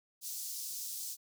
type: high-pass noise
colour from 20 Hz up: pink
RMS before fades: -41 dBFS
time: 0.21-1.17 s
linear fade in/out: 50 ms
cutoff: 5100 Hz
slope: 24 dB/octave
effects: none